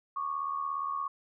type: tone pair together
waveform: sine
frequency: 1108.7 / 1185.9 Hz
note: C#6 / D6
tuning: 0 / +16 cents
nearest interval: minor second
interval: 116 cents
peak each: -32 / -37 dBFS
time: 0.16-1.08 s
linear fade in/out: 5 ms
effects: none